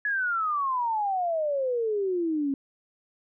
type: exponential sweep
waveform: sine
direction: down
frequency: 1710 to 269.1 Hz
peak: -24 dBFS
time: 0.05-2.54 s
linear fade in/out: 2 ms
effects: none

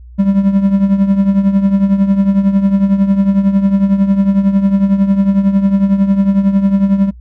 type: tone with tremolo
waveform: triangle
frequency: 196.5 Hz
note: G3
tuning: 4 cents sharp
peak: -3 dBFS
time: 0.18-7.11 s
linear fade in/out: 20 ms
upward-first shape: triangle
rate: 11 Hz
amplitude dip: 75%
effects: noise-tail reverb RT60 0.1 s tail -23 dB re dry + added 60 Hz sine -32 dBFS peak until 7.2 s

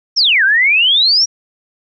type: exponential two-way sweep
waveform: sine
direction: down then up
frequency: 5760 to 1511 to 5760 Hz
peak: -8 dBFS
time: 0.16-1.26 s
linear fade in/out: 20 ms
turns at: 0.44 s
effects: none

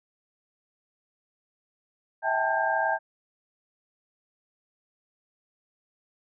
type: tone cluster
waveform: sine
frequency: 649 / 779 / 810 / 887 / 1596 Hz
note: E5 / G5 / G#5 / A5 / G6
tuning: -27 / -11 / -43 / +14 / +31 cents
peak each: -29 / -30 / -34 / -28 / -28 dBFS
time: 2.22-2.99 s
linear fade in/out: 50 ms
effects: none

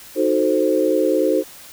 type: chord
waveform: sine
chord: D# diminished seventh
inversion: none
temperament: equal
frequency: 311.1 / 370 / 440 / 523.3 Hz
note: D#4 / F#4 / A4 / C5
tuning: 0 / 0 / 0 / 0 cents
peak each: -20 / -21 / -21 / -19 dBFS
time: 0.15-1.44 s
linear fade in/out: 50 ms
effects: white hiss -41 dBFS RMS until 1.72 s

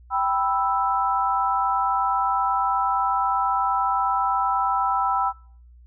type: chord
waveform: sine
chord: E minor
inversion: first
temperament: equal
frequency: 784 / 987.8 / 1318.5 Hz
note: G5 / B5 / E6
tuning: 0 / 0 / 0 cents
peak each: -24 dBFS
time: 0.1-5.33 s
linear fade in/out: 50 ms
effects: noise-tail reverb RT60 0.5 s tail -23 dB re dry + added 60 Hz sine -46 dBFS peak until 5.86 s

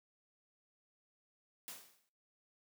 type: noise with exponential decay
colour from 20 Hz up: white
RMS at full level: -45 dBFS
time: 1.68-2.09 s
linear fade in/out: 0 ms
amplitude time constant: 89 ms
effects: noise-tail reverb RT60 0.4 s tail -19 dB re dry + high-pass 150 Hz 12 dB/octave

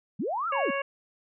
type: linear two-way sweep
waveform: sine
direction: up then down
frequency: 147.4 to 1400 to 183.8 Hz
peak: -27 dBFS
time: 0.19-0.71 s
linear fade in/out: 10 ms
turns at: 0.48 s
type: harmonic tone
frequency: 554.4 Hz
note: C#5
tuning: in tune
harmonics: 1 / 2 / 3 / 4 / 5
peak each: -30 / -33 / -35 / -36 / -37 dBFS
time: 0.52-0.82 s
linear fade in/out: 5 ms
effects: none

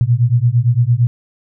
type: beating tone pair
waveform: sine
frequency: 115.9 / 124.7 Hz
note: A#2 / B2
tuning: -10 / +17 cents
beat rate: 8.8 Hz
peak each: -13 dBFS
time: 0.01-1.07 s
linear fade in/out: 0 ms
effects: none

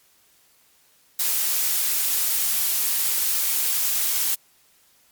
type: noise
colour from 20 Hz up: blue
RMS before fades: -22 dBFS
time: 1.19-4.35 s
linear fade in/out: 5 ms
effects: white hiss -59 dBFS RMS until 5.11 s + MP3 96 kbps

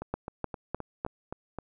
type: two click trains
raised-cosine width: 1 ms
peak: -22 / -16 dBFS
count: 7 / 4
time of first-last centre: 0.02-1.587 / 0.14-1.049 s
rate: 3.83 / 3.3 Hz
effects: none

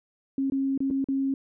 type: tone with dropouts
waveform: sine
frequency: 270.9 Hz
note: C#4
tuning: 40 cents flat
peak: -23 dBFS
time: 0.38-1.34 s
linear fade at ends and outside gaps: 2 ms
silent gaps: 0.5-0.521 / 0.777-0.804 / 0.903-0.909 / 1.043-1.086 s
effects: none

